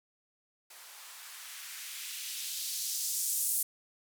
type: noise with band-pass filter sweep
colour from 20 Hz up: violet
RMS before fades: -37 dBFS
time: 0.7-3.63 s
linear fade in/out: 5 ms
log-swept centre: 690 to 9800 Hz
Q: 1.2
effects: none